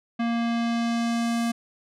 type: tone with low-pass filter sweep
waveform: square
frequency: 233.1 Hz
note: A#3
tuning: in tune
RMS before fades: -25 dBFS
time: 0.19-1.52 s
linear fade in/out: 10 ms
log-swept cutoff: 2700 to 11000 Hz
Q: 0.93
effects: none